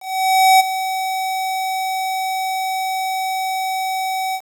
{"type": "tone with ADSR envelope", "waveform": "square", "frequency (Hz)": 758, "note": "F#5", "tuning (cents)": 42, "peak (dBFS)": -8, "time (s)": [0, 4.41], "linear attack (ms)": 600, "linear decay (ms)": 16, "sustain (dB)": -12, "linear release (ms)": 64, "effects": ["7-bit"]}